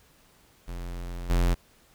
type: tone with level steps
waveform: square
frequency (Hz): 43.65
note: F1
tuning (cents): 0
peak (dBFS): -34 / -21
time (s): 0.67-1.55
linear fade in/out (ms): 20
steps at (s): 1.29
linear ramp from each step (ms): 20
effects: pink hiss -60 dBFS RMS until 1.94 s